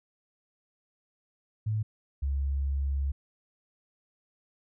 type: tone pair in turn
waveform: sine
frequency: 108 / 69.09 Hz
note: A2 / C#2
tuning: -32 / -5 cents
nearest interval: minor sixth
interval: 773 cents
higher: first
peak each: -26 dBFS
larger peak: neither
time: 1.66-1.83 / 2.22-3.12 s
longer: second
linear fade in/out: 10 ms
effects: none